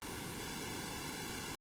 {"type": "noise with comb filter", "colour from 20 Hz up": "pink", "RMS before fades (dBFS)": -43, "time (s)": [0.02, 1.55], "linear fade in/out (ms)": 0, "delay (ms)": 1.6, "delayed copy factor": -0.95, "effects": ["low-pass 12000 Hz 12 dB/octave", "Opus 24 kbps"]}